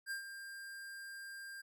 square tone with ADSR envelope, 1597 Hz, G6, 32 cents sharp, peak -38 dBFS, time 0.06-1.62 s, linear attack 50 ms, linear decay 110 ms, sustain -9 dB, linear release 15 ms, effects none

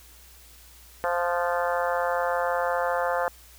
harmonic tone with a mistuned harmonic, 174.61 Hz, F3, in tune, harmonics 3 / 4 / 5 / 6 / 7 / 8 / 9 / 10, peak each -27 / -29 / -31 / -33 / -34 / -35 / -36 / -37 dBFS, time 1.04-3.28 s, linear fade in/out 0 ms, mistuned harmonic 9, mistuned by -31 cents, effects added 60 Hz sine -52 dBFS peak until 3.58 s + white hiss -52 dBFS RMS until 3.58 s

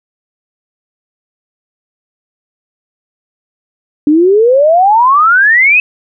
sine exponential sweep, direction up, 288 to 2603 Hz, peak -4 dBFS, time 4.07-5.8 s, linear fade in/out 2 ms, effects none

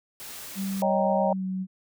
white noise, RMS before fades -40 dBFS, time 0.2-0.82 s, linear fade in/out 0 ms
sine tone with pitch glide, 194.2 to 187.58 Hz, G3 to F#3, -16 to +24 cents, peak -27 dBFS, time 0.55-1.67 s, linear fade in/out 50 ms, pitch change -60 cents, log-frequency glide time 1.21-1.45 s
sine chord, Eb dominant seventh, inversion third, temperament equal, 554.4 / 622.3 / 784 / 932.3 Hz, Db5 / Eb5 / G5 / Bb5, 0 / 0 / 0 / 0 cents, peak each -26 / -26 / -27 / -30 dBFS, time 0.82-1.33 s, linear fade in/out 2 ms
effects none

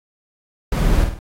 brown noise with echo, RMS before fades -17 dBFS, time 0.72-1.04 s, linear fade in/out 2 ms, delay 50 ms, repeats 3, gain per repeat -6 dB, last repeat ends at 1.19 s, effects AAC 48 kbps

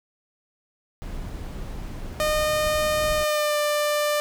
brown noise, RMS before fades -33 dBFS, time 1.02-3.24 s, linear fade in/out 0 ms
sawtooth tone with pitch glide, 611 to 593.6 Hz, D#5 to D5, -32 to +18 cents, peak -17 dBFS, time 2.2-4.2 s, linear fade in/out 0 ms, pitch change -50 cents, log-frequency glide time 3.13-3.58 s
effects none

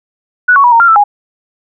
sine tone with pitch steps, 1474 / 1114 / 969 / 924 / 1387 / 1323 / 822 Hz, F#6 / C#6 / B5 / A#5 / F6 / E6 / G#5, -7 / +8 / -33 / -16 / -12 / +6 / -18 cents, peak -3 dBFS, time 0.48-1.04 s, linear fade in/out 10 ms, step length 80 ms, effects none

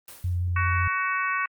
white noise with exponential decay, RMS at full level -40 dBFS, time 0.08-0.59 s, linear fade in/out 1 ms, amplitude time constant 110 ms
sine tone with vibrato, 88.7 Hz, F2, 27 cents sharp, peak -23 dBFS, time 0.24-0.88 s, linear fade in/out 5 ms, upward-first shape sine, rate 5.8 Hz, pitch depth 13 cents each way
harmonic tone, 374.4 Hz, F#4, 20 cents sharp, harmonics 3 / 4 / 5 / 6 / 7, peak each -27 / -29 / -31 / -33 / -34 dBFS, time 0.56-1.46 s, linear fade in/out 5 ms
effects Opus 24 kbps

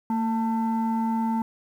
sine tone pair together, 227 / 890.9 Hz, A#3 / A5, -46 / +21 cents, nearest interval 2 octaves, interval 2367 cents, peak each -22 / -26 dBFS, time 0.1-1.42 s, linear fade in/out 2 ms, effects tanh soft clip ceiling -18 dBFS + 9-bit

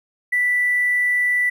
triangle tone with hard clipping, 1973 Hz, B6, 2 cents flat, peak -16 dBFS, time 0.32-1.5 s, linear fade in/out 10 ms, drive 3 dB, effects none

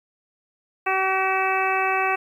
harmonic tone with a mistuned harmonic, 381 Hz, G4, 49 cents flat, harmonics 1 / 2 / 3 / 4 / 5 / 6 / 7, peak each -28 / -24 / -26 / -29 / -30 / -30 / -27 dBFS, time 0.86-2.16 s, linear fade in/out 10 ms, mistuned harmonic 7, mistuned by -26 cents, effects 9-bit

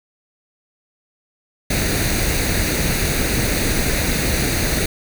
pink noise with comb filter, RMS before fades -19 dBFS, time 1.7-4.86 s, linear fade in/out 5 ms, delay 0.47 ms, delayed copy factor +0.6, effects none

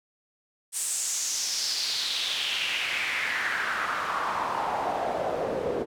pink noise with band-pass filter sweep, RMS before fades -29 dBFS, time 0.72-5.86 s, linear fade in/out 50 ms, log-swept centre 8800 to 430 Hz, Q 3.5, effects none

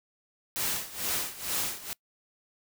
white noise with tremolo, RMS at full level -29 dBFS, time 0.56-1.93 s, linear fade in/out 0 ms, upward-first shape sine, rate 2.2 Hz, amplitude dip 85%, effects noise-tail reverb RT60 0.1 s tail -24 dB re dry

